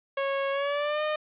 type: tone with pitch glide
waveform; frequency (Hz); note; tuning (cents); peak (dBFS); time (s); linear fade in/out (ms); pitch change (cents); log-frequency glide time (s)
sawtooth; 550 to 610.3; C#5 to D#5; -14 to -34; -22; 0.17-1.16; 5; +180; 0.51-1.03
effects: resampled to 8000 Hz + 10-bit